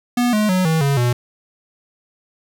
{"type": "tone with pitch steps", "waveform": "square", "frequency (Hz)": [243.6, 212.1, 184.61, 160.72, 139.91, 121.8], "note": ["B3", "G#3", "F#3", "E3", "C#3", "B2"], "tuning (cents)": [-24, 37, -4, -44, 16, -24], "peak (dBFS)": -15, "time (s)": [0.17, 1.13], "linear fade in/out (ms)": 5, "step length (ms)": 160, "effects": []}